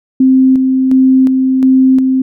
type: tone with tremolo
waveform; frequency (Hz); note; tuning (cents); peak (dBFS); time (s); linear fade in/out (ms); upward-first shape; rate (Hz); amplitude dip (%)
sine; 261.6; C4; 0; -4; 0.2-2.22; 5; square; 1.4; 35
effects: none